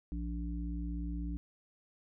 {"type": "harmonic tone", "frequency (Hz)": 58.27, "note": "A#1", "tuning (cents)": 0, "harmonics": [1, 3, 5], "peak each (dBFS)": [-36, -42, -43], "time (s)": [0.12, 1.37], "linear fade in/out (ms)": 0, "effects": []}